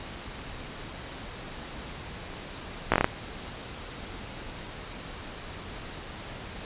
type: slowing click train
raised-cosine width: 0.5 ms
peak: -5 dBFS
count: 6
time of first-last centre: 2.92-3.044 s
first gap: 17 ms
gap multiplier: 1.19
effects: pink hiss -40 dBFS RMS until 6.65 s + resampled to 8000 Hz